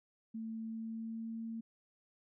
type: tone with pitch glide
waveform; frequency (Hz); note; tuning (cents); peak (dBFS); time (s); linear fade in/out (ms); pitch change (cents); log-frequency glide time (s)
sine; 223.5 to 226.5; A3 to A#3; +27 to -50; -39; 0.34-1.61; 10; +23; 0.61-1.41
effects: none